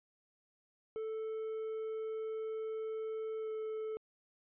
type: tone with pitch glide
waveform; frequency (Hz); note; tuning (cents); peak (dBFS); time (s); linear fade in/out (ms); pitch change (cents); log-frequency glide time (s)
triangle; 440 to 436.5; A4 to A4; 0 to -14; -35; 0.96-3.97; 0; -14; 3.39-3.5
effects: resampled to 8000 Hz